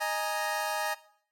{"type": "chord", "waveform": "25% pulse", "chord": "D# suspended fourth", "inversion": "none", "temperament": "equal", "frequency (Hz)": [622.3, 830.6, 932.3], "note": ["D#5", "G#5", "A#5"], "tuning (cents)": [0, 0, 0], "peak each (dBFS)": [-30, -28, -31], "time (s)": [0, 0.95], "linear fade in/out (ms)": 20, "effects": ["noise-tail reverb RT60 0.6 s tail -18 dB re dry", "MP3 64 kbps"]}